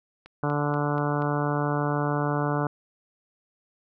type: click train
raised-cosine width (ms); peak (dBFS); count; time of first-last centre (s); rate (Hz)
0.3; -29; 5; 0.26-1.222; 4.16
type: harmonic tone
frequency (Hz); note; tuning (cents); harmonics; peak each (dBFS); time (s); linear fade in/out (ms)
146.2; D3; -7; 1 / 2 / 3 / 4 / 5 / 6 / 7 / 8 / 9 / 10; -27 / -30 / -32 / -33 / -34 / -35 / -35 / -36 / -37 / -37; 0.43-2.67; 2
effects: none